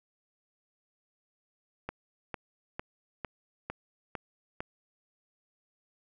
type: click train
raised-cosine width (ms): 0.5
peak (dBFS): -20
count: 7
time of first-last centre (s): 1.89-4.605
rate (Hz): 2.21
effects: none